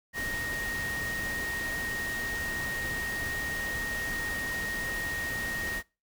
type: tone in noise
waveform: sine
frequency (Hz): 1864.7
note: A#6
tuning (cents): 0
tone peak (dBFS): -32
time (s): 0.13-5.83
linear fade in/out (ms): 50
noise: pink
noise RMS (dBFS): -38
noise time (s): 0.13-5.83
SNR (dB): +3
effects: noise-tail reverb RT60 0.3 s tail -24 dB re dry